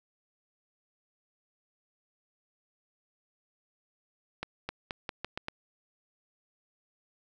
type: accelerating click train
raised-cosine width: 0.3 ms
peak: -18 dBFS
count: 7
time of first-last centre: 4.43-5.484 s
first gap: 260 ms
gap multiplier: 0.84
effects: none